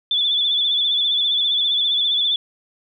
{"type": "tone with vibrato", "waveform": "sine", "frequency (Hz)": 3469, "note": "A7", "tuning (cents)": -25, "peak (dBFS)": -16, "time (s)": [0.11, 2.36], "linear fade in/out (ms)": 2, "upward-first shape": "sine", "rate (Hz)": 15, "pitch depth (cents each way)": 52, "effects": []}